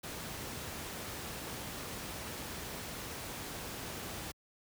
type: noise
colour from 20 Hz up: pink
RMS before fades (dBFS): -42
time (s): 0.03-4.32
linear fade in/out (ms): 10
effects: high-pass 60 Hz 12 dB/octave